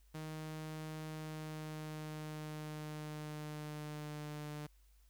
sawtooth tone with pitch glide, 156.1 to 149.4 Hz, D#3 to D3, +6 to +30 cents, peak -39 dBFS, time 0.14-4.67 s, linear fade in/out 10 ms, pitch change -76 cents, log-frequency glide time 1.06-4.48 s, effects added 50 Hz sine -63 dBFS peak until 5.09 s + white hiss -75 dBFS RMS until 5.09 s

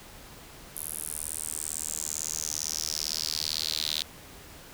sawtooth tone with high-pass filter sweep, 77.78 Hz, D#2, in tune, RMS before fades -33 dBFS, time 0.76-4.02 s, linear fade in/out 0 ms, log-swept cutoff 11000 to 3800 Hz, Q 4.8, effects pink hiss -48 dBFS RMS until 4.73 s

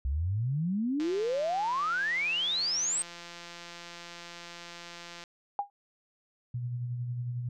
sine exponential sweep, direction up, 63 to 8460 Hz, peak -27 dBFS, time 0.05-3.02 s, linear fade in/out 0 ms
click train, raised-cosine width 0.2 ms, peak -27 dBFS, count 730, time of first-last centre 1-5.238 s, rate 172 Hz
sine tone with exponential decay, 810 Hz, G#5, 43 cents flat, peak -23 dBFS, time 5.59-5.7 s, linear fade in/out 1 ms, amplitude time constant 22 ms
sine tone with tremolo, 121.9 Hz, B2, 22 cents flat, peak -30 dBFS, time 6.54-7.49 s, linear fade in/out 5 ms, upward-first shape sine, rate 11 Hz, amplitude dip 35%
effects none

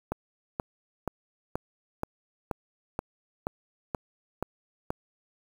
click train, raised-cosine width 1 ms, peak -15 dBFS, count 11, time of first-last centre 0.12-4.905 s, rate 2.09 Hz, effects 7-bit

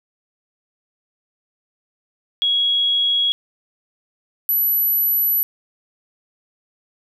sine tone pair in turn, 3322 / 11838 Hz, G#7 / F#9, 0 / 0 cents, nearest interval octave + minor seventh, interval 2200 cents, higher second, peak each -15 dBFS, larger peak neither, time 2.42-3.32 / 4.49-5.43 s, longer second, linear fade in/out 0 ms, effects 9-bit

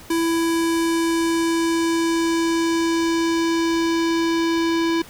square tone with low-pass filter sweep, 331.7 Hz, E4, 11 cents sharp, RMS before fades -20 dBFS, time 0.1-5.02 s, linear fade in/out 5 ms, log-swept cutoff 12000 to 4500 Hz, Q 1.2, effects pink hiss -43 dBFS RMS until 5.09 s

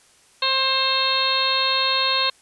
harmonic tone, 530 Hz, C5, 22 cents sharp, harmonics 1 / 2 / 3 / 4 / 5 / 6 / 7 / 8, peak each -30 / -24 / -30 / -33 / -26 / -31 / -24 / -23 dBFS, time 0.42-2.3 s, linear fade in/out 5 ms, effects white hiss -55 dBFS RMS until 2.41 s + resampled to 24000 Hz

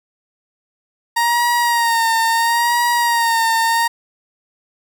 30% pulse tone with vibrato, 932.3 Hz, A#5, in tune, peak -11 dBFS, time 1.16-3.88 s, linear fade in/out 10 ms, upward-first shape sine, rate 0.74 Hz, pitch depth 46 cents each way, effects none

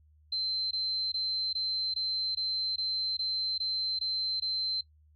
sine tone bursts, 4100 Hz, C8, 36 cents flat, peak -29 dBFS, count 11, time 0.32-4.81 s, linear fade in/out 5 ms, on 390 ms, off 20 ms, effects noise-tail reverb RT60 0.1 s tail -22 dB re dry + added 76 Hz sine -59 dBFS peak until 5.15 s

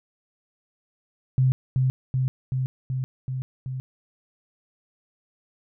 sine tone with echo, 130 Hz, C3, 11 cents flat, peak -16 dBFS, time 1.38-1.52 s, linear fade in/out 0 ms, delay 380 ms, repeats 6, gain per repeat -2 dB, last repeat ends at 3.8 s, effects none

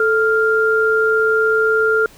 sine tone pair together, 439.7 / 1396.9 Hz, A4 / F6, -1 / 0 cents, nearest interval octave + minor sixth, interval 2001 cents, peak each -15 dBFS, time 0-2.06 s, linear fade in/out 2 ms, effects pink hiss -45 dBFS RMS until 2.17 s

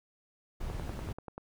brown noise, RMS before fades -38 dBFS, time 0.6-1.13 s, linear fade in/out 10 ms
click train, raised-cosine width 1 ms, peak -27 dBFS, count 8, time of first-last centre 0.7-1.38 s, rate 10.3 Hz
effects none

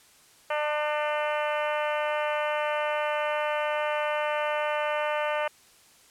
harmonic tone, 299.8 Hz, D4, 36 cents sharp, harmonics 2 / 3 / 4 / 5 / 6 / 7 / 8 / 9 / 10, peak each -28 / -32 / -34 / -36 / -38 / -39 / -40 / -41 / -42 dBFS, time 0.5-5.48 s, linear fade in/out 5 ms, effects white hiss -57 dBFS RMS until 6.1 s + low-pass 11000 Hz 12 dB/octave

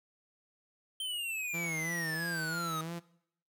square exponential sweep, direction down, 3136 to 1244.5 Hz, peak -35 dBFS, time 1-2.81 s, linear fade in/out 2 ms
sawtooth tone with vibrato, 164.81 Hz, E3, in tune, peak -34 dBFS, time 1.53-3 s, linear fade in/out 20 ms, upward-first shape sine, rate 3 Hz, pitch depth 67 cents each way
effects noise-tail reverb RT60 0.7 s tail -20 dB re dry

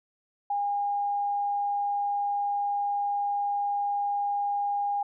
sine tone, 812 Hz, G#5, 39 cents flat, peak -25 dBFS, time 0.5-5.03 s, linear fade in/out 5 ms, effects none

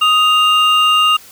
triangle tone pair together, 1248 / 2802 Hz, D#6 / F7, +5 / +5 cents, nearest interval octave + major second, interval 1400 cents, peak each -10 dBFS, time 0.01-1.17 s, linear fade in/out 10 ms, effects white hiss -40 dBFS RMS until 1.31 s

